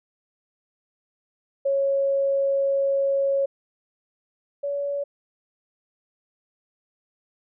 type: tone pair in turn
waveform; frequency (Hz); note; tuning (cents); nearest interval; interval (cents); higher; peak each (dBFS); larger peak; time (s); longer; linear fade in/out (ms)
sine; 551 / 567.1; C#5 / C#5; -11 / +39; unison; 50; second; -19 / -24; first; 1.65-3.46 / 4.63-5.04; first; 10
effects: none